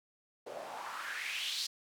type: noise with band-pass filter sweep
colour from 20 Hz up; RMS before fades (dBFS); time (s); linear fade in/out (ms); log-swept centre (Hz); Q
white; -40; 0.46-1.67; 10; 470 to 4700; 3.4
effects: none